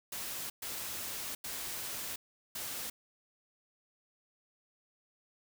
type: noise bursts at uneven times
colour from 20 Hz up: white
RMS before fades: -40 dBFS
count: 4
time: 0.12-0.5 / 0.62-1.35 / 1.44-2.16 / 2.55-2.9 s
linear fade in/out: 5 ms
effects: none